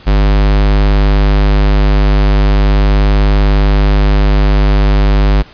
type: tone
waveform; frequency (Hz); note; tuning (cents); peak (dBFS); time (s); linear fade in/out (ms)
square; 50.2; G1; +42; -7; 0.06-5.43; 20
effects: pink hiss -38 dBFS RMS until 5.53 s + resampled to 11025 Hz